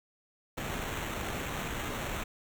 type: noise with sample-and-hold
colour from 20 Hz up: pink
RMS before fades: -36 dBFS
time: 0.57-2.24 s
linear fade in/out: 10 ms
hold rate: 4900 Hz
effects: none